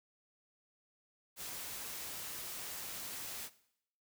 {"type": "noise", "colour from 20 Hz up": "white", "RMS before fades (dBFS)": -44, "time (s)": [1.36, 3.5], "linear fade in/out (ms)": 50, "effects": ["noise-tail reverb RT60 0.7 s tail -17 dB re dry"]}